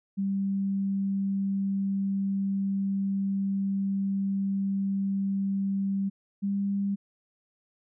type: tone pair in turn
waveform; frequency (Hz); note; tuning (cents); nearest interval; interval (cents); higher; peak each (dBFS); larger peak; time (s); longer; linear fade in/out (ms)
sine; 196 / 198.97; G3 / G3; 0 / +26; unison; 26; second; -25; neither; 0.17-6.1 / 6.42-6.96; first; 20
effects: none